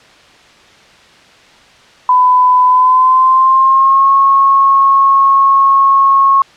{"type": "tone with pitch glide", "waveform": "sine", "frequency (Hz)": [1002, 1092.7], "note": ["B5", "C#6"], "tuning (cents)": [25, -25], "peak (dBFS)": -5, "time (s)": [2.09, 6.42], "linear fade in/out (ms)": 2, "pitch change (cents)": 150, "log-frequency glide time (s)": [2.65, 4.12], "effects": ["white hiss -42 dBFS RMS until 6.56 s", "low-pass 4000 Hz 12 dB/octave"]}